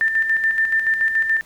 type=tone with tremolo; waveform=sine; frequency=1788 Hz; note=A6; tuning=27 cents sharp; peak=-14 dBFS; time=0.01-1.41 s; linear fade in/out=0 ms; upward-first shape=square; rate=7 Hz; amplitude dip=50%; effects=pink hiss -50 dBFS RMS until 1.45 s